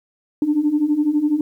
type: beating tone pair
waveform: sine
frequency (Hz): 290 / 302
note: D4 / D4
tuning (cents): -22 / +48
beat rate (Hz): 12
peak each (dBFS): -20 / -16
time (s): 0.42-1.41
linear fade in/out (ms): 2
effects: tanh soft clip ceiling -8 dBFS + 9-bit